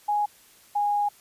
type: tone pair in turn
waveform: sine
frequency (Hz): 830.6 / 823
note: G#5 / G#5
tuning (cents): 0 / -16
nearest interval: unison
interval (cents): 16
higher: first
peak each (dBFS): -21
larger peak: neither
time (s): 0.08-0.26 / 0.75-1.09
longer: second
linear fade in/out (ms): 10
effects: white hiss -55 dBFS RMS until 1.2 s + resampled to 32000 Hz